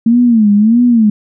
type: tone with vibrato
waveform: sine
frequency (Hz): 223.4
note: A3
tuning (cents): +27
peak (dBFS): -5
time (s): 0.06-1.1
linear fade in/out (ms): 5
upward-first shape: sine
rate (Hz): 1.6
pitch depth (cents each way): 160
effects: none